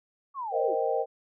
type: linear sweep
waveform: sine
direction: down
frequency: 1152 to 274.1 Hz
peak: -31 dBFS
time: 0.34-0.75 s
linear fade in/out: 50 ms
type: chord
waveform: sine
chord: C minor seventh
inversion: third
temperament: equal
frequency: 466.2 / 523.3 / 622.3 / 784 Hz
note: Bb4 / C5 / Eb5 / G5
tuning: 0 / 0 / 0 / 0 cents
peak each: -29 / -30 / -31 / -31 dBFS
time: 0.51-1.06 s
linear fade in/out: 50 ms
effects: none